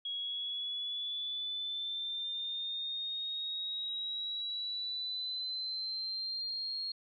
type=exponential sweep; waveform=sine; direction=up; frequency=3313 to 4274 Hz; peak=-35 dBFS; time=0.05-6.92 s; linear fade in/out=5 ms; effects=none